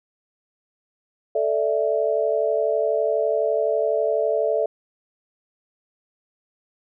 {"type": "chord", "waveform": "sine", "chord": "A suspended fourth", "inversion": "none", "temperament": "equal", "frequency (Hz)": [440, 587.3, 659.3], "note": ["A4", "D5", "E5"], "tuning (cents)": [0, 0, 0], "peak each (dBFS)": -23, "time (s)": [1.35, 4.66], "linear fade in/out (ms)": 5, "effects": []}